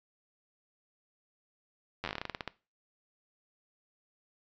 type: slowing click train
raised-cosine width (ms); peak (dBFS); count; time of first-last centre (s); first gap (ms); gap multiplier
0.3; -19; 15; 2.04-2.477; 10; 1.16
effects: noise-tail reverb RT60 0.3 s tail -19 dB re dry + resampled to 16000 Hz